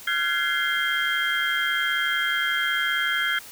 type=tone cluster; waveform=sine; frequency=1384 / 1523 / 1674 / 2088 / 3208 Hz; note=F6 / F#6 / G#6 / C7 / G7; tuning=-16 / +50 / +13 / -4 / +39 cents; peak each=-28 dBFS; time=0.07-3.39 s; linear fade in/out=5 ms; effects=white hiss -43 dBFS RMS until 3.51 s